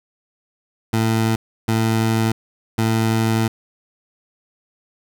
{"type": "tone bursts at uneven times", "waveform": "20% pulse", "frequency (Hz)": 112, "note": "A2", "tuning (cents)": 31, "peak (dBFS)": -11, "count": 3, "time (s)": [[0.93, 1.36], [1.68, 2.32], [2.78, 3.48]], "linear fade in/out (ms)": 5, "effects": []}